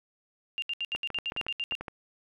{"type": "tone bursts", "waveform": "sine", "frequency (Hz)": 2794, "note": "F7", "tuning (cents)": 0, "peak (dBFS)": -29, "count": 11, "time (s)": [0.58, 1.752], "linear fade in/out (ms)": 0, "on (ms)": 42, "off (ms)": 71}
{"type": "clicks", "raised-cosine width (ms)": 0.5, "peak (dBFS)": -22, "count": 10, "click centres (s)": [0.95, 1.103, 1.187, 1.321, 1.364, 1.413, 1.466, 1.722, 1.81, 1.882]}
{"effects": []}